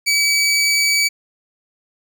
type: tone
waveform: 20% pulse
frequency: 2286 Hz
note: D7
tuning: 47 cents flat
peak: -9 dBFS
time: 0.06-1.09 s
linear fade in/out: 20 ms
effects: none